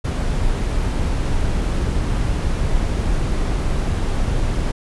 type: noise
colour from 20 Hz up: brown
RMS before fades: -19 dBFS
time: 0.04-4.72 s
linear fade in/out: 10 ms
effects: resampled to 24000 Hz